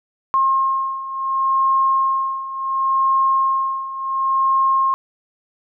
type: beating tone pair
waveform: sine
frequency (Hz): 1070 / 1070.7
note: C6 / C6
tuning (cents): +38 / +40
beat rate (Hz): 0.7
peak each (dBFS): -21 / -17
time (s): 0.34-4.94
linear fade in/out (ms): 0
effects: none